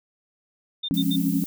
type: tone bursts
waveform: sine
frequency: 3619 Hz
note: A7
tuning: 48 cents sharp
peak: -26 dBFS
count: 3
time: 0.83-1.163 s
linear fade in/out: 10 ms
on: 57 ms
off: 81 ms
type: chord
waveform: sine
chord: Db major seventh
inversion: first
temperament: equal with one note detuned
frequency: 174.61 / 207.7 / 266.2 / 277.2 Hz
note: F3 / Ab3 / C4 / Db4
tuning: 0 / 0 / +30 / 0 cents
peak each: -25 / -27 / -27 / -25 dBFS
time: 0.91-1.44 s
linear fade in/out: 0 ms
type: noise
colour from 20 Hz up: violet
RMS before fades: -36 dBFS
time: 0.94-1.46 s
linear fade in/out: 0 ms
effects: none